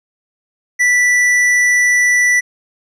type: tone with hard clipping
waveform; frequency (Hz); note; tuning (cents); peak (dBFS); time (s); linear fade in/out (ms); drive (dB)
triangle; 1969; B6; -6; -11; 0.79-2.41; 20; 12
effects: none